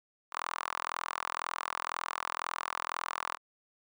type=tone with high-pass filter; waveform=sawtooth; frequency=41.99 Hz; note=E1; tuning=33 cents sharp; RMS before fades=-37 dBFS; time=0.31-3.38 s; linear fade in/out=50 ms; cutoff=1100 Hz; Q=4; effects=none